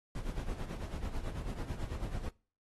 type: noise with tremolo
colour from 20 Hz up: brown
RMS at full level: -36 dBFS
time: 0.15-2.29 s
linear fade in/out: 2 ms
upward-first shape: sine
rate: 9.1 Hz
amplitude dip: 65%
effects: noise-tail reverb RT60 0.4 s tail -23 dB re dry + AAC 32 kbps